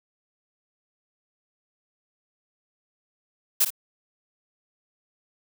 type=noise with echo; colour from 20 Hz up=blue; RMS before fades=-19 dBFS; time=3.6-3.65 s; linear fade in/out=10 ms; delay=55 ms; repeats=1; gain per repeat=-10 dB; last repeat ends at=3.705 s; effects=none